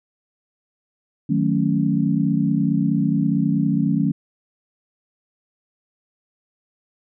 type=chord; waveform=sine; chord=D# half-diminished seventh; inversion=none; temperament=equal; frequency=155.56 / 185 / 220 / 277.2 Hz; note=D#3 / F#3 / A3 / C#4; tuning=0 / 0 / 0 / 0 cents; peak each=-22 dBFS; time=1.29-4.12 s; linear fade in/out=10 ms; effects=none